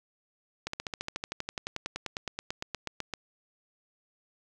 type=slowing click train; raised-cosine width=0.2 ms; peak=-16 dBFS; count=27; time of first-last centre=0.67-3.137 s; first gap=64 ms; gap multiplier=1.03; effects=none